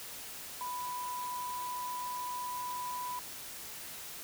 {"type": "tone in noise", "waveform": "sine", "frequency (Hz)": 990, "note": "B5", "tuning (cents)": 4, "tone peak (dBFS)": -36, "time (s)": [0.61, 3.19], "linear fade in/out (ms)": 0, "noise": "white", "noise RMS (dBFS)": -45, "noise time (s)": [0, 4.23], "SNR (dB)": 6, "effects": []}